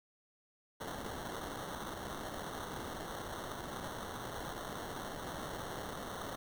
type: noise with sample-and-hold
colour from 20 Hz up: blue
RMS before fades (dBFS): -43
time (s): 0.8-6.36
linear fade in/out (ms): 10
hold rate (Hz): 2450
effects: none